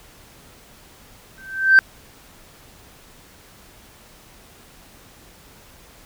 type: tone with exponential growth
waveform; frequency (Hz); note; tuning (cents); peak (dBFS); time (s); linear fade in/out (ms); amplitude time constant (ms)
sine; 1556; G6; -13; -3; 1.38-1.79; 0; 87
effects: tanh soft clip ceiling -4 dBFS + pink hiss -48 dBFS RMS until 6.05 s